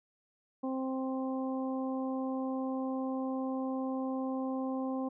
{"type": "harmonic tone", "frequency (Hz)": 262.5, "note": "C4", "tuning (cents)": 6, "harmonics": [1, 2, 3, 4], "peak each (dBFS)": [-33, -39, -43, -45], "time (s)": [0.63, 5.09], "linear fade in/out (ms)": 10, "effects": []}